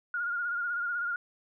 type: tone with vibrato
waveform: sine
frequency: 1422 Hz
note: F6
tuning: 31 cents sharp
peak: -29 dBFS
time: 0.14-1.16 s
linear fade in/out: 2 ms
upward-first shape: sine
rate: 16 Hz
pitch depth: 44 cents each way
effects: none